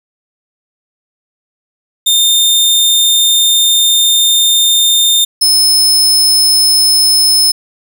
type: tone pair in turn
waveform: sawtooth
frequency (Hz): 3627 / 5212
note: A#7 / E8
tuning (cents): -48 / -20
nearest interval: tritone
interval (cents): 628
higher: second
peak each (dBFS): -4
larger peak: neither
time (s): 2.06-5.25 / 5.41-7.52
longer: first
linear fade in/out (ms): 10
effects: none